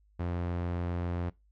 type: tone with low-pass filter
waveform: sawtooth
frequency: 87.3 Hz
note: F2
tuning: in tune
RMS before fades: -33 dBFS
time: 0.19-1.3 s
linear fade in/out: 10 ms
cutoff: 2000 Hz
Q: 0.5
effects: noise-tail reverb RT60 0.2 s tail -21 dB re dry + added 51 Hz sine -62 dBFS peak until 1.51 s